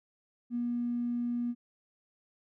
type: tone with tanh clipping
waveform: triangle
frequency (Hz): 240.1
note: B3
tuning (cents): -49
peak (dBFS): -29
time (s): 0.5-1.55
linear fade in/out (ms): 50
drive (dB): 2
effects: none